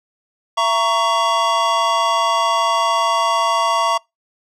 square chord, A# diminished, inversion second, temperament just, 671.3 / 932.3 / 1118.8 Hz, E5 / A#5 / C#6, +31 / 0 / +16 cents, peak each -22 / -20 / -18 dBFS, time 0.57-3.98 s, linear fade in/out 10 ms, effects noise-tail reverb RT60 0.2 s tail -25 dB re dry + low-pass 6000 Hz 12 dB/octave

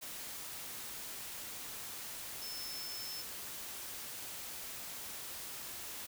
sine tone in noise, 5274 Hz, E8, in tune, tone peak -43 dBFS, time 2.41-3.23 s, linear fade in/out 20 ms, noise white, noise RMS -45 dBFS, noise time 0.01-6.07 s, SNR -1 dB, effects none

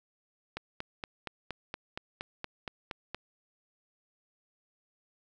click train, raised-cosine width 0.3 ms, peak -20 dBFS, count 12, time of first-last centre 0.57-3.146 s, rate 4.27 Hz, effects none

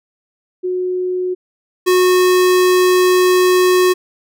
sine / square tone pair in turn, 365.3 / 365.3 Hz, F#4 / F#4, -22 / -22 cents, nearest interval unison, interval 0 cents, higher neither, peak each -16 / -10 dBFS, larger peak second, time 0.63-1.35 / 1.86-3.94 s, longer second, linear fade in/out 20 ms, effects none

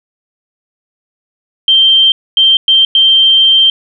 sine tone bursts at uneven times, 3143 Hz, G7, 4 cents sharp, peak -4 dBFS, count 4, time 1.68-2.12 / 2.37-2.57 / 2.68-2.85 / 2.95-3.7 s, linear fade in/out 2 ms, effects none

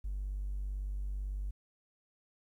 triangle tone, 49 Hz, G1, in tune, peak -31 dBFS, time 0.04-1.51 s, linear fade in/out 10 ms, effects tanh soft clip ceiling -31 dBFS + 12-bit

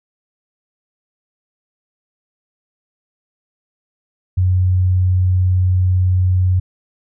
sine tone, 91.8 Hz, F#2, 13 cents flat, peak -11 dBFS, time 4.37-6.6 s, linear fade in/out 10 ms, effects none

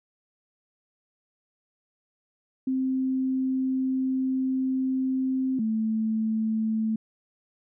sine tone pair in turn, 261.6 / 220.2 Hz, C4 / A3, 0 / +2 cents, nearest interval minor third, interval 298 cents, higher first, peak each -23 / -23 dBFS, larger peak neither, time 2.67-5.59 / 5.59-6.96 s, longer first, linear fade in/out 5 ms, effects none

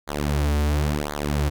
sawtooth tone with flanger, 73.6 Hz, D2, 4 cents sharp, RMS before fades -23 dBFS, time 0.07-1.5 s, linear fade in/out 20 ms, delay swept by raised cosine 0.36 to 6.16 ms, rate 0.95 Hz, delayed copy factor -0.95, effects none

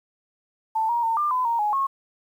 sine tone with pitch steps, 885 / 945 / 907 / 1194 / 1011 / 931 / 838 / 1089 Hz, A5 / A#5 / A#5 / D6 / B5 / A#5 / G#5 / C#6, +10 / +23 / -48 / +28 / +40 / -2 / +15 / -31 cents, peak -20 dBFS, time 0.75-1.87 s, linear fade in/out 10 ms, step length 140 ms, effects 9-bit

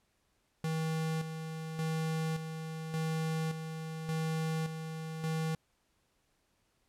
square tone with tremolo, 159.8 Hz, D#3, 47 cents sharp, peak -32 dBFS, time 0.64-5.55 s, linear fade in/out 2 ms, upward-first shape square, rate 0.87 Hz, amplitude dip 55%, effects pink hiss -75 dBFS RMS until 6.88 s + low-pass 12000 Hz 12 dB/octave

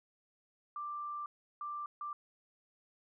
sine tone bursts at uneven times, 1180 Hz, D6, 8 cents sharp, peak -38 dBFS, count 3, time 0.76-1.26 / 1.61-1.86 / 2.01-2.13 s, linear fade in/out 2 ms, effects none

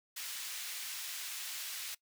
pink high-pass noise, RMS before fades -42 dBFS, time 0.16-1.95 s, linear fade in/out 10 ms, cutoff 2400 Hz, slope 12 dB/octave, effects noise-tail reverb RT60 0.1 s tail -20 dB re dry

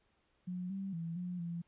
sine tone with pitch steps, 180.6 / 194.2 / 166.3 / 178.8 / 170.2 Hz, F#3 / G3 / E3 / F3 / F3, -42 / -16 / +16 / +41 / -44 cents, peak -37 dBFS, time 0.47-1.62 s, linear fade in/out 10 ms, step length 230 ms, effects pink hiss -75 dBFS RMS until 1.67 s + resampled to 8000 Hz

